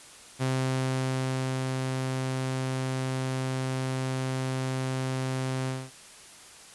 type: tone with ADSR envelope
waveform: sawtooth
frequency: 130.81 Hz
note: C3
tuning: in tune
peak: -21 dBFS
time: 0.39-5.91 s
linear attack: 32 ms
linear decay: 1200 ms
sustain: -3 dB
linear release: 230 ms
effects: white hiss -49 dBFS RMS until 6.74 s + resampled to 24000 Hz